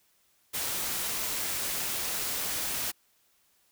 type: noise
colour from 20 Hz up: white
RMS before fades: -32 dBFS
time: 0.53-2.92 s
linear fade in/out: 20 ms
effects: white hiss -68 dBFS RMS until 3.71 s